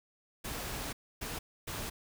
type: noise bursts at uneven times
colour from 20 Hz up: pink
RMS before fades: -39 dBFS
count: 3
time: 0.44-0.93 / 1.21-1.39 / 1.67-1.9 s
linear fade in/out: 10 ms
effects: none